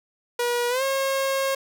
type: tone with pitch glide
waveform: sawtooth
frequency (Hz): 481.7 to 540.7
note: B4 to C#5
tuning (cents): -43 to -43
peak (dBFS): -18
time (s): 0.39-1.55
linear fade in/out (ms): 5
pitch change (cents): +200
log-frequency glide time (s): 0.69-0.83
effects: none